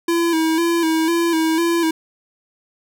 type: tone with vibrato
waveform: square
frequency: 329.6 Hz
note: E4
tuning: in tune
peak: -16 dBFS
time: 0.08-1.91 s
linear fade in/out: 5 ms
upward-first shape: square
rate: 2 Hz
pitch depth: 46 cents each way
effects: none